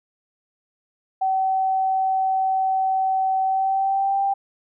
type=tone with pitch glide; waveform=sine; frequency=763 to 788.5 Hz; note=G5 to G5; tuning=-47 to +10 cents; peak=-18 dBFS; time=1.21-4.34 s; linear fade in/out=10 ms; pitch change=+57 cents; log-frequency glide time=3.44-4.21 s; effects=none